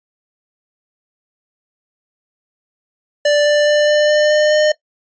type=tone with pitch steps; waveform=square; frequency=587.3 / 590.7 / 594.1 / 597.6 / 601 / 604.5 / 608 Hz; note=D5 / D5 / D5 / D5 / D5 / D5 / D#5; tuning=0 / +10 / +20 / +30 / +40 / +50 / -40 cents; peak=-11 dBFS; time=3.25-4.72 s; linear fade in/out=5 ms; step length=210 ms; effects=noise-tail reverb RT60 0.1 s tail -19 dB re dry + resampled to 16000 Hz